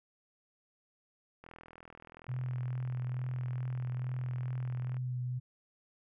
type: click train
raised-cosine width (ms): 0.5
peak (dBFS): -36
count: 146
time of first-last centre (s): 1.44-4.968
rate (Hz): 41.1
type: tone with vibrato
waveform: sine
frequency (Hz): 125.4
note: B2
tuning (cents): +27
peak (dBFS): -33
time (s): 2.28-5.4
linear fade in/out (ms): 20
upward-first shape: triangle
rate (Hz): 2.3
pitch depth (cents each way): 19
effects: none